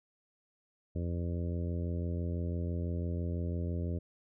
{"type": "harmonic tone", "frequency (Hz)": 86, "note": "F2", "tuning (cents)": -26, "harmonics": [1, 2, 3, 4, 5, 6, 7], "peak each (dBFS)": [-33, -39, -43, -45, -47, -49, -50], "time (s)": [0.95, 3.99], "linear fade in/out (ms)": 10, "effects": []}